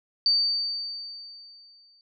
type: tone with exponential decay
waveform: sine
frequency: 4600 Hz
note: D8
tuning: 37 cents flat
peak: -17 dBFS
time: 0.26-2.01 s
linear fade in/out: 1 ms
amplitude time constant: 380 ms
effects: none